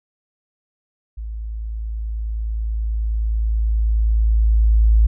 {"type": "tone with level ramp", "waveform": "sine", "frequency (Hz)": 54.7, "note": "A1", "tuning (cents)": -9, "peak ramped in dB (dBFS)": [-26, -9], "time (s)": [1.17, 5.07], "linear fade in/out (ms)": 10, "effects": []}